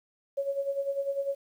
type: tone with tremolo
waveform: sine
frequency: 555 Hz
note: C#5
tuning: 2 cents sharp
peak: -25 dBFS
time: 0.37-1.35 s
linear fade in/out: 10 ms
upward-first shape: sine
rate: 10 Hz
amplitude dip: 70%
effects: 10-bit